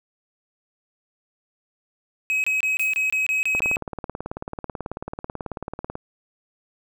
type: tone bursts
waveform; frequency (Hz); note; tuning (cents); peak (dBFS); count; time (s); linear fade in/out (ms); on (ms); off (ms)
triangle; 2546; D#7; +39; -18; 9; 2.3-3.76; 0; 140; 25
type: noise with exponential decay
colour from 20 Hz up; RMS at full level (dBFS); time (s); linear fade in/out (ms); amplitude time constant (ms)
violet; -32; 2.79-3.11; 2; 68
type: click train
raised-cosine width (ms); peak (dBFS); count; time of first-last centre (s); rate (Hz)
1; -16; 45; 3.55-5.954; 18.3
effects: none